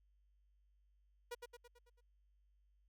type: tone with echo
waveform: sawtooth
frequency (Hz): 481.4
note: B4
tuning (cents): -44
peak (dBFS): -39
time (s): 1.31-1.35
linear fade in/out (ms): 10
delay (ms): 110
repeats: 6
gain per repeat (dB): -5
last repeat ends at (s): 2.01
effects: added 50 Hz sine -70 dBFS peak until 2.88 s